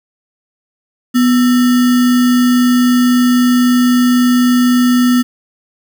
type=tone with sample-and-hold; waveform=sine; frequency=246.9 Hz; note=B3; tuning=in tune; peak=-7 dBFS; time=1.14-5.23 s; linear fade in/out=20 ms; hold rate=1575 Hz; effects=none